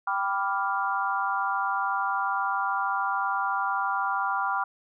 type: chord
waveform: sine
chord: G dominant seventh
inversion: none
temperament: equal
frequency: 784 / 987.8 / 1174.7 / 1396.9 Hz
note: G5 / B5 / D6 / F6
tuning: 0 / 0 / 0 / 0 cents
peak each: -30 dBFS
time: 0.07-4.64 s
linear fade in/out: 5 ms
effects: none